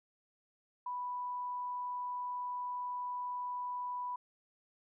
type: tone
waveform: sine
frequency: 987.8 Hz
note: B5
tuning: in tune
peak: -36 dBFS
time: 0.86-4.16 s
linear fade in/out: 5 ms
effects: none